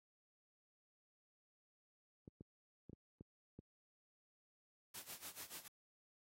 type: clicks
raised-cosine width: 3 ms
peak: -40 dBFS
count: 6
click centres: 2.278 / 2.409 / 2.896 / 2.931 / 3.209 / 3.59 s
type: noise with tremolo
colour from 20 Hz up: white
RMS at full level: -49 dBFS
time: 4.94-5.68 s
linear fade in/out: 5 ms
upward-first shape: sine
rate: 6.9 Hz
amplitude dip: 85%
effects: high-pass 80 Hz 12 dB/octave + AAC 48 kbps